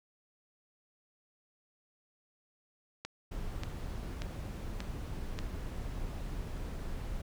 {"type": "click train", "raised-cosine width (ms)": 0.2, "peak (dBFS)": -22, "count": 5, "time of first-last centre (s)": [3.05, 5.389], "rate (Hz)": 1.71}
{"type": "noise", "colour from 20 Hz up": "brown", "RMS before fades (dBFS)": -39, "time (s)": [3.31, 7.22], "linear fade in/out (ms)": 10}
{"effects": []}